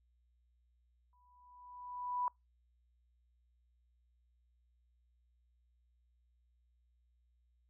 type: tone with exponential growth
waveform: sine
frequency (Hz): 987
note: B5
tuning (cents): -1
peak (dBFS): -31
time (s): 1.13-2.28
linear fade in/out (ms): 1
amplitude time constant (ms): 250
effects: noise-tail reverb RT60 0.2 s tail -26 dB re dry + added 60 Hz sine -70 dBFS peak until 7.69 s